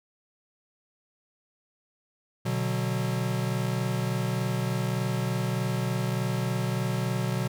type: chord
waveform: square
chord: B minor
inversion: none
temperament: equal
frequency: 123.47 / 146.83 / 185 Hz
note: B2 / D3 / F#3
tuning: 0 / 0 / 0 cents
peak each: -29 / -34 / -32 dBFS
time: 2.45-7.48 s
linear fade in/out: 10 ms
effects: none